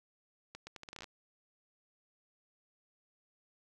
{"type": "accelerating click train", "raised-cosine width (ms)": 0.2, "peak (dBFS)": -29, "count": 12, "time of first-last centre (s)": [0.55, 1.042], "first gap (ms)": 120, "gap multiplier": 0.77, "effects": []}